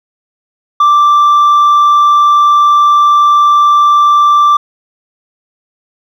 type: tone with hard clipping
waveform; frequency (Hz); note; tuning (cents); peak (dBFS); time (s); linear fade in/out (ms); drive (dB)
triangle; 1174.7; D6; 0; -3; 0.8-4.57; 5; 1
effects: none